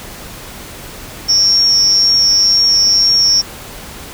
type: tone with amplitude modulation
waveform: sine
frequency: 5500 Hz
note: F8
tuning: 27 cents flat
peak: -4 dBFS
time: 1.28-3.42 s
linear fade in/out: 20 ms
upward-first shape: sine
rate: 198 Hz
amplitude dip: 80%
effects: pink hiss -31 dBFS RMS until 4.13 s